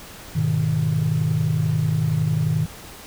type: chord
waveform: sine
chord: G# minor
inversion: none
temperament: just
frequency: 103.83 / 124.59 / 155.74 Hz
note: G#2 / B2 / D#3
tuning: 0 / +16 / +2 cents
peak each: -24 / -23 / -19 dBFS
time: 0.35-2.66 s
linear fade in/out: 10 ms
effects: tanh soft clip ceiling -12 dBFS + pink hiss -40 dBFS RMS until 3.06 s